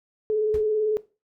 sine tone with vibrato, 428.9 Hz, A4, 44 cents flat, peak -20 dBFS, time 0.3-0.97 s, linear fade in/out 0 ms, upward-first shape square, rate 18 Hz, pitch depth 21 cents each way
brown noise with exponential decay, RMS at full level -29 dBFS, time 0.54-0.67 s, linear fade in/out 1 ms, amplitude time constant 28 ms
effects noise-tail reverb RT60 0.3 s tail -18 dB re dry

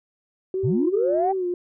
sine tone with vibrato, 369 Hz, F#4, 5 cents flat, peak -22 dBFS, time 0.54-1.54 s, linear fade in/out 2 ms, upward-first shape sine, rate 2.9 Hz, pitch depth 77 cents each way
sine linear sweep, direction up, 92.5 to 795 Hz, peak -19 dBFS, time 0.63-1.33 s, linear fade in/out 20 ms
effects tanh soft clip ceiling -10 dBFS

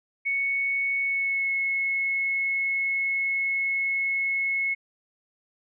sine tone with pitch glide, 2217 to 2185 Hz, C#7 to C#7, 0 to -26 cents, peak -23 dBFS, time 0.25-4.75 s, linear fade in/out 20 ms, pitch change -26 cents, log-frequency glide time 1.01-1.52 s, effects none

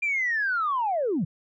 sine linear sweep, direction down, 2410 to 134.2 Hz, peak -22 dBFS, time 0.02-1.25 s, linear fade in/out 10 ms, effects tanh soft clip ceiling -18 dBFS

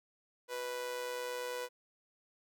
sawtooth tone with amplitude modulation, 493.9 Hz, B4, in tune, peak -31 dBFS, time 0.48-1.69 s, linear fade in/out 50 ms, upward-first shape sine, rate 129 Hz, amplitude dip 55%, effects none

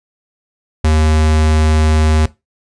square tone, 77.78 Hz, D#2, in tune, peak -10 dBFS, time 0.84-2.26 s, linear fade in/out 5 ms, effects noise-tail reverb RT60 0.2 s tail -17 dB re dry + resampled to 22050 Hz

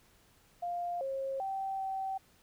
sine tone with pitch steps, 700 / 539 / 775 / 770 Hz, F5 / C#5 / G5 / G5, +4 / -49 / -20 / -31 cents, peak -33 dBFS, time 0.62-2.18 s, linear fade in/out 10 ms, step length 390 ms, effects pink hiss -65 dBFS RMS until 2.42 s

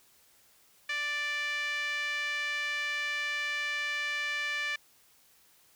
5% pulse tone with band-pass filter, 587.3 Hz, D5, in tune, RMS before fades -33 dBFS, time 0.89-4.76 s, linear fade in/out 5 ms, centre 2000 Hz, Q 4.1, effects white hiss -63 dBFS RMS until 5.75 s

